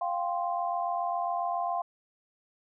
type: chord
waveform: sine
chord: F suspended second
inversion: none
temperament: just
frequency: 698.5 / 785.8 / 1047.7 Hz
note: F5 / G5 / C6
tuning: 0 / +4 / +2 cents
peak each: -30 / -34 / -34 dBFS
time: 0.01-1.82 s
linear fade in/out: 5 ms
effects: none